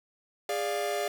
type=chord; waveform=45% pulse; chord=D diminished; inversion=second; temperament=equal with one note detuned; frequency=411 / 587.3 / 698.5 Hz; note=Ab4 / D5 / F5; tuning=-18 / 0 / 0 cents; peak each=-33 dBFS; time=0.49-1.08 s; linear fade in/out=2 ms; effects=none